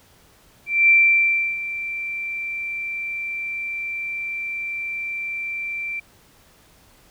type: tone with ADSR envelope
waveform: sine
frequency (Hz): 2349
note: D7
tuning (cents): 0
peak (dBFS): -10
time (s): 0.66-6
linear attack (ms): 230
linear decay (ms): 680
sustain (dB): -15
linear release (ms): 8
effects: pink hiss -54 dBFS RMS until 7.1 s